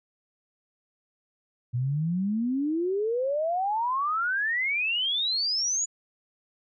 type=exponential sweep; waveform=sine; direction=up; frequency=117.9 to 6980 Hz; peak=-24 dBFS; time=1.73-5.86 s; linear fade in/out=20 ms; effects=none